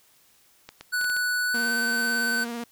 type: clicks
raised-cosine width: 0.2 ms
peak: -22 dBFS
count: 6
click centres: 0.69 / 0.81 / 1.013 / 1.044 / 1.099 / 1.166 s
type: tone with pitch glide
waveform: square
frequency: 1480 to 1519 Hz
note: F#6 to F#6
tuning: 0 to +45 cents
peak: -24 dBFS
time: 0.92-2.45 s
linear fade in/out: 20 ms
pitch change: +45 cents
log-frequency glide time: 1.47-1.7 s
type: tone with vibrato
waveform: sawtooth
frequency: 235.6 Hz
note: A#3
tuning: 19 cents sharp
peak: -27 dBFS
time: 1.54-2.64 s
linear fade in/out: 5 ms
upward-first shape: sine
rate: 18 Hz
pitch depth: 28 cents each way
effects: white hiss -60 dBFS RMS until 2.71 s